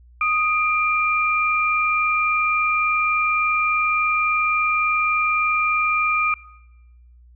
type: tone pair together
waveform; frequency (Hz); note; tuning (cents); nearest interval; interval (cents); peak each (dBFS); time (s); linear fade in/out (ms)
sine; 1244.5 / 2379; D#6 / D7; 0 / +22; major seventh; 1122; -20; 0.21-6.34; 2
effects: noise-tail reverb RT60 1.0 s tail -21 dB re dry + added 60 Hz sine -46 dBFS peak until 7.35 s